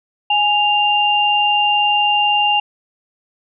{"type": "tone pair together", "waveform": "sine", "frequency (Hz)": [830, 2792], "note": ["G#5", "F7"], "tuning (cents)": [-1, -1], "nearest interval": "octave + major sixth", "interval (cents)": 2100, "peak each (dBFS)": -15, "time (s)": [0.3, 2.6], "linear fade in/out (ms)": 5, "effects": []}